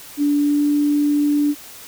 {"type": "tone with pitch glide", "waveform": "sine", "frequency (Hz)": [290, 292.4], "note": ["D4", "D4"], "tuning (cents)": [-22, -7], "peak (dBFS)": -14, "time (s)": [0.17, 1.55], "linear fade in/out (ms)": 50, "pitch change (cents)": 15, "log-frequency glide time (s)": [0.37, 0.64], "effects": ["white hiss -39 dBFS RMS until 1.87 s"]}